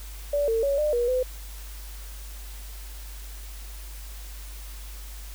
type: tone with pitch steps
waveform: sine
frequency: 577 / 451.9 / 559 / 601 / 480 / 508 Hz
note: D5 / A4 / C#5 / D5 / B4 / B4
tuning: -31 / +46 / +14 / +40 / -49 / +49 cents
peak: -21 dBFS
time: 0.33-1.23 s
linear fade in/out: 5 ms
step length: 150 ms
effects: added 50 Hz sine -37 dBFS peak until 5.34 s + white hiss -46 dBFS RMS until 5.34 s